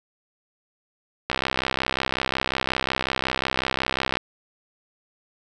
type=click train; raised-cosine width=0.3 ms; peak=-6 dBFS; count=189; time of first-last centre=1.3-4.17 s; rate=65.5 Hz; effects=none